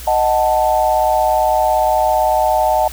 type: chord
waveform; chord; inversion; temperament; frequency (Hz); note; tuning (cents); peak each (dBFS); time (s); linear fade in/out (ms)
sine; D# diminished; none; equal; 622.3 / 740 / 880; D#5 / F#5 / A5; 0 / 0 / 0; -16; 0.07-2.88; 5
effects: added 60 Hz sine -31 dBFS peak until 2.92 s + white hiss -34 dBFS RMS until 2.92 s